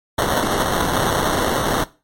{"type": "noise with sample-and-hold", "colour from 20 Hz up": "white", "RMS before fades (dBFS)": -19, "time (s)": [0.18, 1.84], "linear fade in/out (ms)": 5, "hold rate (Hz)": 2450, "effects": ["noise-tail reverb RT60 0.3 s tail -18 dB re dry", "MP3 64 kbps"]}